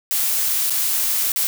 blue noise with dropouts, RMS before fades -20 dBFS, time 0.11-1.47 s, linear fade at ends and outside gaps 0 ms, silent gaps 0.698-0.705 / 1.319-1.36 s, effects none

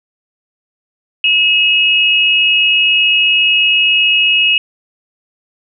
sine tone pair together, 2585 / 2883 Hz, E7 / F#7, -34 / -46 cents, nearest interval major second, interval 188 cents, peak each -11 dBFS, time 1.24-4.58 s, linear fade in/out 2 ms, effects none

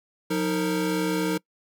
square tone cluster, 179.8 / 313.6 / 460 Hz, F#3 / D#4 / A#4, -49 / +14 / -23 cents, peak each -29 / -27 / -29 dBFS, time 0.3-1.38 s, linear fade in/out 10 ms, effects noise-tail reverb RT60 0.1 s tail -24 dB re dry

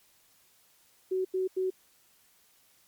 sine tone bursts, 374.4 Hz, F#4, 20 cents sharp, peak -26 dBFS, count 3, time 1.11-1.704 s, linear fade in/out 10 ms, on 140 ms, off 87 ms, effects white hiss -64 dBFS RMS until 2.87 s + MP3 96 kbps

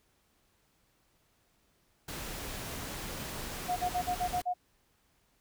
pink noise, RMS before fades -40 dBFS, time 2.08-4.42 s, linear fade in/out 5 ms
sine tone bursts, 720 Hz, F#5, 47 cents flat, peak -28 dBFS, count 7, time 3.68-4.54 s, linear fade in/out 20 ms, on 86 ms, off 43 ms
effects pink hiss -71 dBFS RMS until 5.4 s

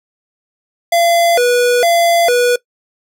square tone with vibrato, 577 Hz, D5, 31 cents flat, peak -10 dBFS, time 0.92-2.56 s, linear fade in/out 5 ms, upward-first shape square, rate 1.1 Hz, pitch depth 290 cents each way, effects noise-tail reverb RT60 0.1 s tail -20 dB re dry

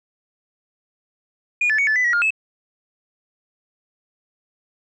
sine tone with pitch steps, 2441 / 1741 / 2233 / 1741 / 1998 / 1916 / 1413 / 2602 Hz, D#7 / A6 / C#7 / A6 / B6 / A#6 / F6 / E7, -34 / -19 / +12 / -19 / +20 / +47 / +20 / -23 cents, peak -14 dBFS, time 1.61-2.306 s, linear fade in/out 5 ms, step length 87 ms, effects tanh soft clip ceiling -13 dBFS

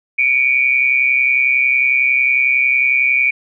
sine tone pair together, 2271 / 2402 Hz, C#7 / D7, +41 / +38 cents, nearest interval minor second, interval 97 cents, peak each -14 dBFS, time 0.18-3.31 s, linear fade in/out 10 ms, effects none

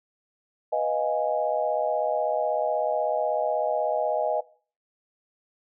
sine chord, F half-diminished seventh, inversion second, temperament equal, 493.9 / 622.3 / 698.5 / 830.6 Hz, Cb5 / Eb5 / F5 / Ab5, 0 / 0 / 0 / 0 cents, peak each -30 / -25 / -30 / -29 dBFS, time 0.72-4.41 s, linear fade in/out 10 ms, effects noise-tail reverb RT60 0.4 s tail -19 dB re dry

